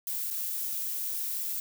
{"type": "noise with dropouts", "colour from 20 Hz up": "violet", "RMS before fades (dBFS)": -33, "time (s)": [0.07, 1.6], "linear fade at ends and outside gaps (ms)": 2, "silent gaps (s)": [0.304, 0.308], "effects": []}